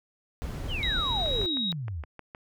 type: noise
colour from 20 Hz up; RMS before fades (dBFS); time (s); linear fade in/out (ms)
brown; -33; 0.42-1.46; 0
type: exponential sweep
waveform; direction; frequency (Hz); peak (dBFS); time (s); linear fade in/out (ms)
sine; down; 3300 to 66.5; -31; 0.68-2.05; 50
type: tone with pitch glide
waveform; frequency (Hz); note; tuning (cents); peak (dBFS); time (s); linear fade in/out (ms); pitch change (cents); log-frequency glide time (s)
sine; 3824 to 3800; A#7 to A#7; +43 to +33; -27; 0.83-1.72; 0; -10; 1.48-1.54
type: click train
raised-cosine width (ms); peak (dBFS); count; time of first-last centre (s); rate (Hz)
0.5; -26; 8; 1.26-2.349; 6.43
effects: none